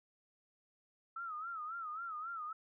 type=tone with vibrato; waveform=sine; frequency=1300 Hz; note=E6; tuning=24 cents flat; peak=-40 dBFS; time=1.16-2.53 s; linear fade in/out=5 ms; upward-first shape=sine; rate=3.7 Hz; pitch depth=120 cents each way; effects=none